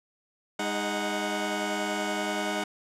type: tone cluster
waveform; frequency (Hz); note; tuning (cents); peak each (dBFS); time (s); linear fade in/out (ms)
15% pulse; 204.7 / 312.3 / 737; G#3 / D#4 / F#5; -25 / +7 / -7; -26; 0.59-2.64; 5
effects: low-pass 9000 Hz 12 dB/octave